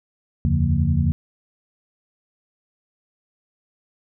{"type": "tone cluster", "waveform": "sine", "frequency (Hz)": [78.1, 89.1, 140.9, 173, 230.2], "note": ["D#2", "F2", "C#3", "F3", "A#3"], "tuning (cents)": [7, 35, 29, -16, -22], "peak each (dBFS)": [-22, -22, -21, -25, -26], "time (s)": [0.45, 1.12], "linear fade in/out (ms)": 0, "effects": []}